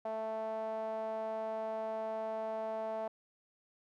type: tone with band-pass filter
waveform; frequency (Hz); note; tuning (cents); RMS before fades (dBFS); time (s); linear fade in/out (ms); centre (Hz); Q
sawtooth; 220.3; A3; +2; -38; 0.05-3.08; 5; 730; 8.6
effects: none